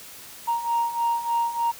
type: beating tone pair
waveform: sine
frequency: 932.3 / 935.6 Hz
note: A#5 / A#5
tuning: 0 / +6 cents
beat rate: 3.3 Hz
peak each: -26 / -22 dBFS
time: 0.47-1.72 s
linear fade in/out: 20 ms
effects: tanh soft clip ceiling -17 dBFS + white hiss -43 dBFS RMS until 1.79 s